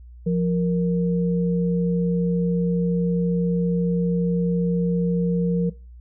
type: tone pair together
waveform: sine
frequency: 174.61 / 466.2 Hz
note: F3 / A#4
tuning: 0 / 0 cents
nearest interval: octave + perfect fourth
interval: 1700 cents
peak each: -19 / -25 dBFS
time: 0.26-5.7 s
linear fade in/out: 10 ms
effects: noise-tail reverb RT60 0.3 s tail -20 dB re dry + added 60 Hz sine -40 dBFS peak until 6 s